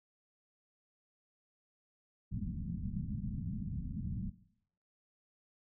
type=low-pass noise; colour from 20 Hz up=white; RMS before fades=-39 dBFS; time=2.31-4.31 s; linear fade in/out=20 ms; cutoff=220 Hz; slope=48 dB/octave; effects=noise-tail reverb RT60 0.7 s tail -17 dB re dry